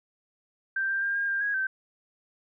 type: tone with pitch steps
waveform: sine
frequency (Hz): 1570 / 1581 / 1600 / 1616 / 1594 / 1651 / 1550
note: G6 / G6 / G6 / G#6 / G6 / G#6 / G6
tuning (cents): +2 / +14 / +35 / -48 / +28 / -11 / -20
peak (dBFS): -25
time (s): 0.76-1.67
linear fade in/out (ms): 5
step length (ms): 130
effects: none